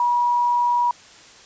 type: tone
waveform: sine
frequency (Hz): 965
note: B5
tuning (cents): -40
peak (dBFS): -16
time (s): 0-0.91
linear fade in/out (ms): 2
effects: white hiss -46 dBFS RMS until 1.45 s + resampled to 16000 Hz